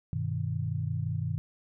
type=chord; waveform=sine; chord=G augmented; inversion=none; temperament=equal; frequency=98 / 123.47 / 155.56 Hz; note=G2 / B2 / D#3; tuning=0 / 0 / 0 cents; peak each=-33 dBFS; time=0.13-1.38 s; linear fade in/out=0 ms; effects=none